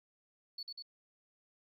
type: tone with echo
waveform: sine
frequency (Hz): 4435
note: C#8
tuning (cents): 0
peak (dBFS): -39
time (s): 0.58-0.63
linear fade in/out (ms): 5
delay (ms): 97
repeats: 2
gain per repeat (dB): -2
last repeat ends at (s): 0.824
effects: tanh soft clip ceiling -36 dBFS